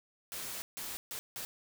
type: noise bursts at uneven times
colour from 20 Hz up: white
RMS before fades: -41 dBFS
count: 4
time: 0.32-0.62 / 0.77-0.97 / 1.11-1.19 / 1.36-1.45 s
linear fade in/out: 0 ms
effects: none